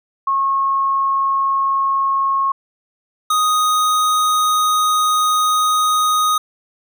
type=tone pair in turn; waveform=sine / square; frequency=1089 / 1246.2 Hz; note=C#6 / D#6; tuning=-31 / +2 cents; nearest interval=major second; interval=233 cents; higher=second; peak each=-14 dBFS; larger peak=neither; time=0.27-2.52 / 3.3-6.38 s; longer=second; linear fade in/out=5 ms; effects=none